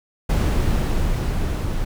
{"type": "noise with level ramp", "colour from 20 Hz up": "brown", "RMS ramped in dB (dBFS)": [-17, -24], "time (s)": [0.29, 1.85], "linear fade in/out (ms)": 10, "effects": []}